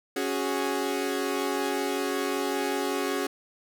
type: chord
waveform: sawtooth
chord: C# suspended fourth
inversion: none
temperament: equal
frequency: 277.2 / 370 / 415.3 Hz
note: C#4 / F#4 / G#4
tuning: 0 / 0 / 0 cents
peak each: -27 dBFS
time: 0.16-3.27 s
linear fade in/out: 5 ms
effects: none